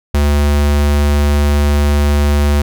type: tone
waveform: square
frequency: 72.7 Hz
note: D2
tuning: 17 cents flat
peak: -10 dBFS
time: 0.14-2.62 s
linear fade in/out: 5 ms
effects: none